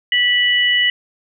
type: tone pair together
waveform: sine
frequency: 1958 / 2951 Hz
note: B6 / F#7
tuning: -15 / -5 cents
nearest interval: perfect fifth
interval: 710 cents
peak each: -15 dBFS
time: 0.12-0.9 s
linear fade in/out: 2 ms
effects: none